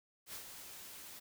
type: noise with ADSR envelope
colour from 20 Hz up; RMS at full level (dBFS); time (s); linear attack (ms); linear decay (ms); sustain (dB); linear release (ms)
white; -45; 0.26-1.2; 76; 88; -6; 16
effects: none